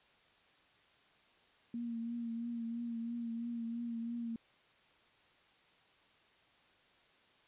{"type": "tone with vibrato", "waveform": "sine", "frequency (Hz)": 233.1, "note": "A#3", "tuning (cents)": 0, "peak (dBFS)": -37, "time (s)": [1.74, 4.36], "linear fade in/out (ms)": 2, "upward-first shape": "triangle", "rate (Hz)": 3, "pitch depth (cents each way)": 38, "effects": ["white hiss -67 dBFS RMS until 7.47 s", "resampled to 8000 Hz"]}